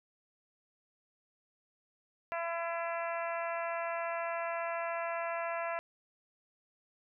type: harmonic tone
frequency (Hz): 336.6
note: E4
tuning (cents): +36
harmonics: 2 / 3 / 4 / 5 / 6 / 7 / 8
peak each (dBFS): -36 / -40 / -42 / -44 / -46 / -47 / -48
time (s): 2.32-5.79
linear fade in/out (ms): 0
effects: none